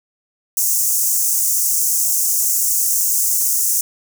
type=high-pass noise; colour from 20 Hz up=pink; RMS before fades=-17 dBFS; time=0.57-3.81 s; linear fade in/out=2 ms; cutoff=6100 Hz; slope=48 dB/octave; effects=none